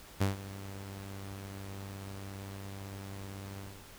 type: tone with ADSR envelope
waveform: sawtooth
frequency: 98 Hz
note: G2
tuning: in tune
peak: -21 dBFS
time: 0.2-3.87 s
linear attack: 15 ms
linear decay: 140 ms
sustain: -17 dB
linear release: 280 ms
effects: pink hiss -53 dBFS RMS until 3.98 s